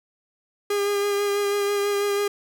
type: tone with vibrato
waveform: 45% pulse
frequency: 405.9 Hz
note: G#4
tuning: 40 cents flat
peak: -21 dBFS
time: 0.7-2.28 s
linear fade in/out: 5 ms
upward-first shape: sine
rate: 6.1 Hz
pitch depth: 18 cents each way
effects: none